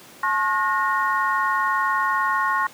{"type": "tone cluster", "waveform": "sine", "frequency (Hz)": [866, 1081, 1439, 1855], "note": ["A5", "C#6", "F#6", "A#6"], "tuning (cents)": [-28, -44, -49, -9], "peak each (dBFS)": [-28, -21, -26, -26], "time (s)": [0.23, 2.67], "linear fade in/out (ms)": 5, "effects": ["pink hiss -45 dBFS RMS until 2.73 s", "high-pass 200 Hz 12 dB/octave"]}